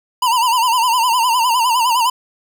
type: tone with vibrato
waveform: square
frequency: 959 Hz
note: A#5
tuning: 49 cents sharp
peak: -13 dBFS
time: 0.22-2.1 s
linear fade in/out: 5 ms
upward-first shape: sine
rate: 9.8 Hz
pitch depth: 110 cents each way
effects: none